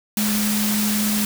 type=tone in noise; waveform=sine; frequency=210 Hz; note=G#3; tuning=19 cents sharp; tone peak=-20 dBFS; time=0.17-1.25 s; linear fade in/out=2 ms; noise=white; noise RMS=-24 dBFS; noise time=0.17-1.25 s; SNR=+1 dB; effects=none